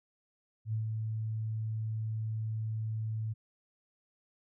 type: tone with ADSR envelope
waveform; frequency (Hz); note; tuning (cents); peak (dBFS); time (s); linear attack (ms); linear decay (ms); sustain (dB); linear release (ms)
sine; 110; A2; 0; -29; 0.65-3.34; 79; 120; -3; 20
effects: none